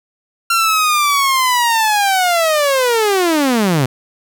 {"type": "linear sweep", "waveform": "sawtooth", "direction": "down", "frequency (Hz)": [1376, 121.6], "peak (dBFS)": -8, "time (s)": [0.5, 3.86], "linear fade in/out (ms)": 5, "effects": []}